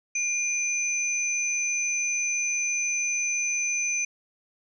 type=tone pair together; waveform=sine; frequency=2401 / 6113 Hz; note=D7 / G8; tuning=+38 / -44 cents; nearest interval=octave + major third; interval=1618 cents; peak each=-27 dBFS; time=0.15-4.05 s; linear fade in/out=5 ms; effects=none